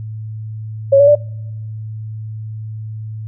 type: tone with pitch steps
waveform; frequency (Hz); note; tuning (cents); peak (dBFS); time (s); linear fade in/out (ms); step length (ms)
sine; 551 / 568.8 / 587.1; C#5 / C#5 / D5; -11 / +45 / -1; -5; 0.92-1.154; 10; 78
effects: noise-tail reverb RT60 0.9 s tail -26 dB re dry + added 109 Hz sine -24 dBFS peak until 3.27 s